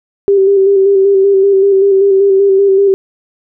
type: tone with vibrato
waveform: sine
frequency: 392 Hz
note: G4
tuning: in tune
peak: -5 dBFS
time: 0.28-2.94 s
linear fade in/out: 0 ms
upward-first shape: square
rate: 5.2 Hz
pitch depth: 29 cents each way
effects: none